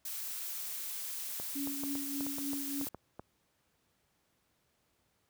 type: noise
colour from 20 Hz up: blue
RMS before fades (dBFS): -40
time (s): 0.05-2.89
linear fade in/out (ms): 5
type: clicks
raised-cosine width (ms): 1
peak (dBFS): -29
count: 12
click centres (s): 1.399 / 1.673 / 1.836 / 1.954 / 2.208 / 2.266 / 2.384 / 2.533 / 2.813 / 2.869 / 2.946 / 3.195
type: tone with tremolo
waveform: sine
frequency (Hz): 280.3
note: C#4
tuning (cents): +19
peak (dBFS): -34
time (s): 1.55-2.85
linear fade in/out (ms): 10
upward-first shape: triangle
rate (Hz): 3.4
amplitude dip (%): 60
effects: pink hiss -75 dBFS RMS until 5.29 s + high-pass 60 Hz 12 dB/octave